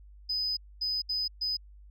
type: tone bursts at uneven times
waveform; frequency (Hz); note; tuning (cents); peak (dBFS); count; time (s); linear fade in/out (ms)
sine; 5010; D#8; +11; -27; 4; 0.29-0.57 / 0.81-1.02 / 1.09-1.28 / 1.41-1.57; 10
effects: tanh soft clip ceiling -23 dBFS + added 50 Hz sine -49 dBFS peak until 1.9 s